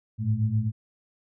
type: tone cluster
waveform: sine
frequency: 104.6 / 112.3 / 215.9 Hz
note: G#2 / A2 / A3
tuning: +13 / +36 / -33 cents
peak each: -27 / -24 / -31 dBFS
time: 0.18-0.72 s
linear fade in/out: 50 ms
effects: none